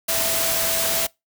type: tone in noise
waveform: sine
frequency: 660 Hz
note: E5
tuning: 2 cents sharp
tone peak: -28 dBFS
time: 0.08-1.07 s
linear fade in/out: 10 ms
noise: white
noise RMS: -22 dBFS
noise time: 0.08-1.07 s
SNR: -9 dB
effects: noise-tail reverb RT60 0.2 s tail -24 dB re dry